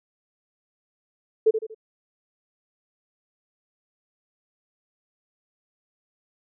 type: tone with echo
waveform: sine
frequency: 440 Hz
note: A4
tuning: in tune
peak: -13 dBFS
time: 1.46-1.51 s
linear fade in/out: 10 ms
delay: 79 ms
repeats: 3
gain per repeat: -8 dB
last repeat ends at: 1.747 s
effects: none